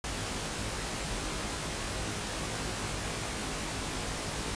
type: noise with comb filter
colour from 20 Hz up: pink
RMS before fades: -35 dBFS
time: 0.04-4.55 s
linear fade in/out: 2 ms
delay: 19 ms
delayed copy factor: +0.9
effects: resampled to 22050 Hz